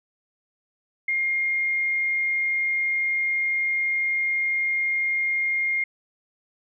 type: tone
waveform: sine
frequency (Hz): 2126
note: C7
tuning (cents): +27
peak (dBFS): -21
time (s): 1.08-5.84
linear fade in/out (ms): 5
effects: none